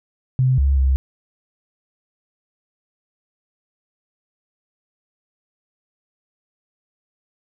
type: tone with pitch steps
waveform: sine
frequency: 129.3 / 68.8 / 66.4 Hz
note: C3 / C#2 / C2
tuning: -20 / -12 / +26 cents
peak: -13 dBFS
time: 0.39-0.96 s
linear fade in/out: 0 ms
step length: 190 ms
effects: none